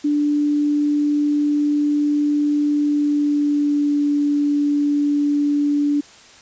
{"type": "tone with pitch glide", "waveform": "sine", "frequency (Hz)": [293.7, 290.3], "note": ["D4", "D4"], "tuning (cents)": [0, -20], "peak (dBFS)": -15, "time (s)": [0.04, 6.01], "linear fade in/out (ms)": 10, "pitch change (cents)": -20, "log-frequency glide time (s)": [2.72, 4.08], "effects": ["white hiss -45 dBFS RMS until 6.41 s", "resampled to 16000 Hz"]}